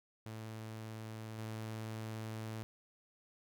sawtooth tone with level steps, 110.3 Hz, A2, 5 cents sharp, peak -40 / -37 dBFS, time 0.26-2.63 s, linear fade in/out 0 ms, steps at 1.38 s, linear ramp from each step 2 ms, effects none

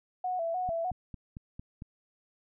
sine tone with vibrato, 698.5 Hz, F5, in tune, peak -29 dBFS, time 0.24-0.91 s, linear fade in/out 5 ms, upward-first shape square, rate 3.3 Hz, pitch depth 84 cents each way
click train, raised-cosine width 5 ms, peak -29 dBFS, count 6, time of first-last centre 0.69-1.821 s, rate 4.42 Hz
effects none

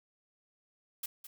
blue noise with echo, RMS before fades -37 dBFS, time 1.03-1.06 s, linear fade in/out 5 ms, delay 210 ms, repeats 1, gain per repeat -11 dB, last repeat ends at 1.27 s, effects none

